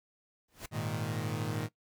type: noise with exponential growth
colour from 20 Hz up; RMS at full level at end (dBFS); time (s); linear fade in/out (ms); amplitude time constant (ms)
pink; -38; 0.48-0.66; 5; 37
type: chord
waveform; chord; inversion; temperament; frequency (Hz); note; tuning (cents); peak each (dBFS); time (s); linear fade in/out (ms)
sawtooth; Ab suspended second; none; equal; 103.83 / 116.54 / 155.56; Ab2 / Bb2 / Eb3; 0 / 0 / 0; -34 / -33 / -33; 0.71-1.69; 50
effects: noise-tail reverb RT60 0.1 s tail -18 dB re dry